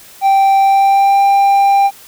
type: tone with pitch glide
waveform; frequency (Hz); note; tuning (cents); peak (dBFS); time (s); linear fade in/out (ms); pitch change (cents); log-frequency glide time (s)
triangle; 782 to 793.8; G5 to G5; -4 to +22; -5; 0.21-1.91; 50; +26; 0.61-1.23
effects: white hiss -39 dBFS RMS until 2.07 s